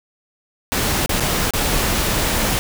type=noise with dropouts; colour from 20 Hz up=pink; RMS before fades=-19 dBFS; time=0.72-2.59 s; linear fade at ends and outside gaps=0 ms; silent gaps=1.06-1.093 / 1.198-1.205 / 1.507-1.536 s; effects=none